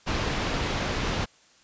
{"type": "low-pass noise", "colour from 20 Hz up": "pink", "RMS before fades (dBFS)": -28, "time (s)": [0.06, 1.26], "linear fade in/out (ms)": 20, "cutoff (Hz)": 4500, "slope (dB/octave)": 12, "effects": ["white hiss -58 dBFS RMS until 1.63 s", "resampled to 16000 Hz"]}